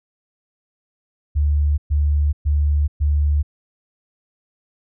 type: tone bursts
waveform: sine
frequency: 73.42 Hz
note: D2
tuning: in tune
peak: -14 dBFS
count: 4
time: 1.35-3.43 s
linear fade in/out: 20 ms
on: 430 ms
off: 120 ms
effects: none